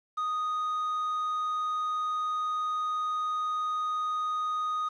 triangle tone with quantisation, 1243 Hz, D#6, 2 cents flat, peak -26 dBFS, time 0.17-4.89 s, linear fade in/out 10 ms, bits 9, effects low-pass 6000 Hz 12 dB/octave

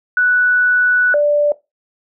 sine tone pair in turn, 1480 / 587.3 Hz, F#6 / D5, 0 / 0 cents, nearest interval octave + major third, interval 1600 cents, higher first, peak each -10 dBFS, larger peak neither, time 0.17-1.14 / 1.14-1.52 s, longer first, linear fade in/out 2 ms, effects noise-tail reverb RT60 0.2 s tail -18 dB re dry

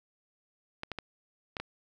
clicks, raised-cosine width 0.3 ms, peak -20 dBFS, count 5, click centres 0.834 / 0.917 / 0.987 / 1.568 / 1.6 s, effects none

